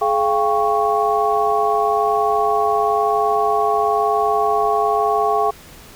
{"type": "tone cluster", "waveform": "sine", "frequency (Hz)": [423.2, 692, 793, 1107], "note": ["G#4", "F5", "G5", "C#6"], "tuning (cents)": [33, -16, 20, -3], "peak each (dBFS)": -20, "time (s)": [0.01, 5.51], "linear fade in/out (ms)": 10, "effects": ["pink hiss -42 dBFS RMS until 5.95 s"]}